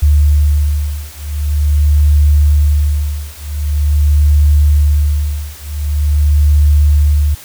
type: beating tone pair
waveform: sine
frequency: 73.42 / 73.87 Hz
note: D2 / D2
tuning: 0 / +11 cents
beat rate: 0.45 Hz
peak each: -11 dBFS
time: 0.02-7.35 s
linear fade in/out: 10 ms
effects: white hiss -35 dBFS RMS until 7.44 s